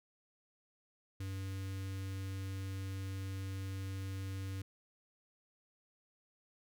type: tone with notch filter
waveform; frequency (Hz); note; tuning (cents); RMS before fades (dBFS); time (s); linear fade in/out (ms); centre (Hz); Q
square; 96.2; G2; -32; -41; 1.2-4.62; 5; 750; 0.72
effects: none